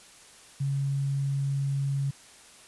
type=tone with quantisation; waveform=sine; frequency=138.59 Hz; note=C#3; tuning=in tune; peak=-25 dBFS; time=0.6-2.11 s; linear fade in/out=10 ms; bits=9; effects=white hiss -52 dBFS RMS until 2.67 s + resampled to 24000 Hz